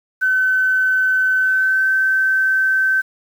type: tone with pitch glide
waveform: sine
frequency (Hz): 1521 to 1542.2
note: F#6 to G6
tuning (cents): +47 to -29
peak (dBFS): -13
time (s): 0.21-3.02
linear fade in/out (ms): 20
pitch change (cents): +24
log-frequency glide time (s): 1.4-1.89
effects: 7-bit